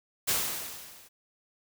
white noise with level ramp, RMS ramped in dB -25 to -55 dBFS, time 0.27-1.09 s, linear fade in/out 20 ms, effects none

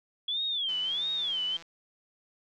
sine tone with vibrato, 3337 Hz, G#7, 8 cents sharp, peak -28 dBFS, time 0.28-1.57 s, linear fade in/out 5 ms, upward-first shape sine, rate 1.5 Hz, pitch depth 200 cents each way
click train, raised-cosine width 0.2 ms, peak -32 dBFS, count 157, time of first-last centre 0.69-1.624 s, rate 167 Hz
effects none

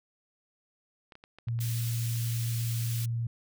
clicks, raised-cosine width 0.3 ms, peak -33 dBFS, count 6, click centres 1.122 / 1.154 / 1.239 / 1.386 / 1.485 / 1.59 s
sine tone, 116.54 Hz, A#2, in tune, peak -28 dBFS, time 1.47-3.27 s, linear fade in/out 5 ms
white high-pass noise, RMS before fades -40 dBFS, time 1.6-3.06 s, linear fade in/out 10 ms, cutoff 2200 Hz, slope 12 dB/octave
effects none

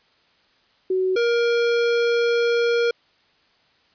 sine / square tone pair in turn, 373.9 / 471.1 Hz, F#4 / A#4, +18 / +18 cents, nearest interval major third, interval 400 cents, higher second, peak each -18 dBFS, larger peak neither, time 0.9-1.16 / 1.16-2.91 s, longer second, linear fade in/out 5 ms, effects white hiss -60 dBFS RMS until 3.94 s + resampled to 11025 Hz

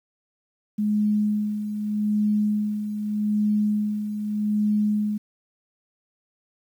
sine tone with tremolo, 210 Hz, G#3, 19 cents sharp, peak -18 dBFS, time 0.78-5.18 s, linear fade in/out 10 ms, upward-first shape sine, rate 0.82 Hz, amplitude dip 60%, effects 9-bit

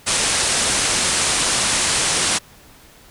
white low-pass noise, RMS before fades -19 dBFS, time 0.06-2.39 s, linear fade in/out 20 ms, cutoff 10000 Hz, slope 96 dB/octave, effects pink hiss -47 dBFS RMS until 3.1 s

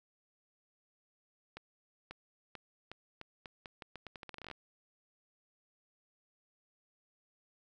accelerating click train, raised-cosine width 0.3 ms, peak -29 dBFS, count 21, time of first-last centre 1.57-4.513 s, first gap 540 ms, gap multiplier 0.82, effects none

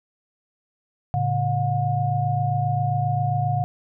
sine tone cluster, 112.6 / 140.1 / 720 Hz, A2 / C#3 / F#5, +40 / +19 / -47 cents, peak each -24 dBFS, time 1.14-3.64 s, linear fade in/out 0 ms, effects none

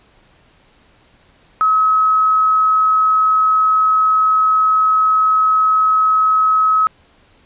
sine tone, 1281 Hz, E6, 50 cents flat, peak -10 dBFS, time 1.61-6.87 s, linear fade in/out 0 ms, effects pink hiss -52 dBFS RMS until 7.45 s + resampled to 8000 Hz

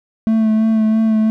triangle tone with vibrato, 220 Hz, A3, in tune, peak -9 dBFS, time 0.27-1.3 s, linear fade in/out 0 ms, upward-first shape sine, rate 3 Hz, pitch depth 21 cents each way, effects none

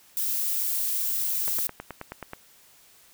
violet noise, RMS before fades -27 dBFS, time 0.17-1.67 s, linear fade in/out 0 ms
click train, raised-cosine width 0.5 ms, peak -20 dBFS, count 9, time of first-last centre 1.48-2.334 s, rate 9.37 Hz
effects white hiss -56 dBFS RMS until 3.13 s

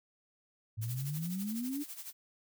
sine exponential sweep, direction up, 105.7 to 300 Hz, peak -34 dBFS, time 0.77-1.84 s, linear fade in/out 20 ms
blue noise with tremolo, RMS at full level -43 dBFS, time 0.81-2.13 s, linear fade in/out 20 ms, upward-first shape sine, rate 12 Hz, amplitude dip 70%
effects none

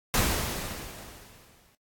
pink noise with exponential decay, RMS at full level -23 dBFS, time 0.14-1.75 s, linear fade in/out 1 ms, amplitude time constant 350 ms, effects noise-tail reverb RT60 0.1 s tail -20 dB re dry + AAC 64 kbps

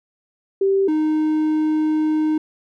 sine / triangle tone pair in turn, 390 / 309.5 Hz, G4 / D#4, -9 / -9 cents, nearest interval major third, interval 400 cents, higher first, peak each -14 dBFS, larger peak neither, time 0.61-0.88 / 0.88-2.38 s, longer second, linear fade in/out 5 ms, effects none

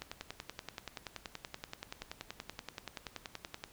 click train, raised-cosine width 0.2 ms, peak -23 dBFS, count 39, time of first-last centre 0.02-3.639 s, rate 10.5 Hz, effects pink hiss -60 dBFS RMS until 3.72 s

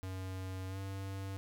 square tone with pitch glide, 94 to 97.09 Hz, F#2 to G2, +28 to -16 cents, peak -40 dBFS, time 0.03-1.37 s, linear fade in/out 0 ms, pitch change +56 cents, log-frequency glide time 0.68-0.78 s, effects none

